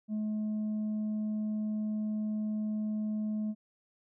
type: tone with tanh clipping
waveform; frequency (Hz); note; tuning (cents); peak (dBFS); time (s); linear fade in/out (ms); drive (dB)
sine; 213.7; G#3; +50; -31; 0.08-3.55; 50; 2
effects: none